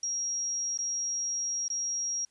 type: tone with dropouts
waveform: sine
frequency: 5640 Hz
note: F8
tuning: 16 cents sharp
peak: -29 dBFS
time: 0.03-2.25 s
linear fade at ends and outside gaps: 2 ms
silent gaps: 0.775-0.788 / 1.681-1.701 s
effects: white hiss -69 dBFS RMS until 2.3 s + resampled to 22050 Hz